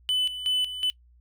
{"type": "tone with tremolo", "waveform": "triangle", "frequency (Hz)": 3001, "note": "F#7", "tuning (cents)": 24, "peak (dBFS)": -20, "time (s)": [0.09, 0.9], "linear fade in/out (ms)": 0, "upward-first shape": "square", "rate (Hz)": 2.7, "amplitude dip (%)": 70, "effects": ["noise-tail reverb RT60 0.1 s tail -23 dB re dry", "added 60 Hz sine -54 dBFS peak until 1.2 s"]}